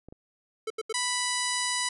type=clicks; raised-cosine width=2 ms; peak=-32 dBFS; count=2; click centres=0.086 / 0.125 s
type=tone bursts; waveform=square; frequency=440.7 Hz; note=A4; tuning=3 cents sharp; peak=-30 dBFS; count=3; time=0.67-0.927 s; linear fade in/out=5 ms; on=33 ms; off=79 ms
type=harmonic tone; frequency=987.8 Hz; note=B5; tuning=in tune; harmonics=1 / 2 / 3 / 4 / 5 / 6 / 7 / 8 / 9 / 10; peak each=-34 / -33 / -37 / -35 / -35 / -38 / -39 / -39 / -35 / -38 dBFS; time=0.94-1.89 s; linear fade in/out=5 ms
effects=resampled to 24000 Hz